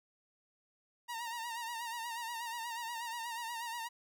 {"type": "tone with vibrato", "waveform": "sawtooth", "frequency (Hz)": 932.3, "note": "A#5", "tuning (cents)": 0, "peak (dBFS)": -35, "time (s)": [1.08, 3.89], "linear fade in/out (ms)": 20, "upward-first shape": "sine", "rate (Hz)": 8.3, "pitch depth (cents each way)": 61, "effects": []}